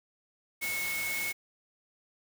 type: tone in noise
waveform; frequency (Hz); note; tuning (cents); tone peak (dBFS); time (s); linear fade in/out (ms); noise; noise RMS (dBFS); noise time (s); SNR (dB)
sine; 2190; C#7; -22; -32; 0.61-1.33; 20; white; -37; 0.61-1.33; +2
effects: none